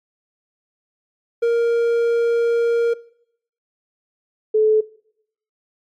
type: tone pair in turn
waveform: triangle / sine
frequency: 467.5 / 432.7 Hz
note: A#4 / A4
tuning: +5 / -29 cents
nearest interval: minor second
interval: 134 cents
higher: first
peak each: -12 dBFS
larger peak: neither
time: 1.42-2.94 / 4.54-4.81 s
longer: first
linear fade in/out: 10 ms
effects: noise-tail reverb RT60 0.7 s tail -21 dB re dry + MP3 96 kbps